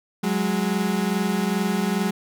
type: tone pair together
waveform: 35% pulse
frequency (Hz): 185 / 207.4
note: F#3 / G#3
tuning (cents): 0 / -2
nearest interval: major second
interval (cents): 198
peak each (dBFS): -22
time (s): 0.23-2.11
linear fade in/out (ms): 10
effects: none